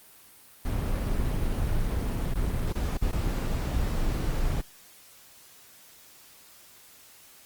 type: noise with dropouts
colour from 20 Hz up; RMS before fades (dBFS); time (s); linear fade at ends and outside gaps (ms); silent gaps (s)
brown; -27; 0.65-4.61; 5; 2.34-2.354 / 2.726-2.752 / 2.973-3.021 / 3.113-3.128
effects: white hiss -53 dBFS RMS until 7.45 s + Opus 32 kbps